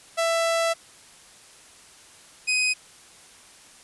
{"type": "tone pair in turn", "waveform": "sawtooth", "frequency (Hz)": [664, 2507], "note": ["E5", "D#7"], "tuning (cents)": [12, 12], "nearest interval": "octave + major seventh", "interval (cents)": 2300, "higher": "second", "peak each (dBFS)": -17, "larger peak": "neither", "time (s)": [[0.17, 0.74], [2.47, 2.74]], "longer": "first", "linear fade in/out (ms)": 20, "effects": ["white hiss -50 dBFS RMS until 3.83 s", "resampled to 24000 Hz"]}